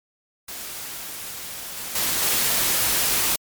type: noise with level steps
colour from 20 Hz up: white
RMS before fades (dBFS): -34 / -32 / -23 / -21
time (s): 0.48-3.36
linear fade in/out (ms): 5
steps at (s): 1.77 / 1.95 / 2.22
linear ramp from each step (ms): 5
effects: MP3 96 kbps